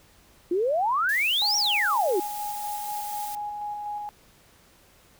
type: exponential two-way sweep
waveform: sine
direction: up then down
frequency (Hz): 333.8 to 5830 to 333.8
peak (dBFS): -21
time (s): 0.51-2.2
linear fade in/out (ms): 5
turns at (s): 1.57
type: noise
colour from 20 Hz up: blue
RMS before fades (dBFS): -38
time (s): 1.09-3.35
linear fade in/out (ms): 0
type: tone with tremolo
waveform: sine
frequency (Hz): 830.6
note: G#5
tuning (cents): 0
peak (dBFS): -29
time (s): 1.42-4.09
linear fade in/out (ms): 0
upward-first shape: square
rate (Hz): 4.1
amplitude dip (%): 25
effects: pink hiss -57 dBFS RMS until 5.19 s